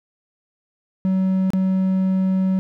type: tone with dropouts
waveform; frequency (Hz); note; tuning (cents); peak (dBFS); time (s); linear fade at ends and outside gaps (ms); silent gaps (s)
triangle; 188.7; F#3; +34; -14; 1.05-2.59; 0; 1.504-1.534
effects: none